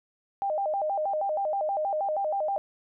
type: tone with vibrato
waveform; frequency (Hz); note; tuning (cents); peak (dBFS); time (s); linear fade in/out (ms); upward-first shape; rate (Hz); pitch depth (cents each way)
sine; 698.5; F5; 0; -25; 0.42-2.58; 0; square; 6.3; 220
effects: none